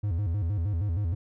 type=tone with vibrato; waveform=triangle; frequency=92.8 Hz; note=F#2; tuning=6 cents sharp; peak=-23 dBFS; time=0.03-1.15 s; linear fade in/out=10 ms; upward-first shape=square; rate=6.4 Hz; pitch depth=190 cents each way; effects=none